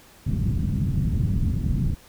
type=low-pass noise; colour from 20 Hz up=white; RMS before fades=-23 dBFS; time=0.26-1.95 s; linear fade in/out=10 ms; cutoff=180 Hz; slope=24 dB/octave; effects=pink hiss -51 dBFS RMS until 2.08 s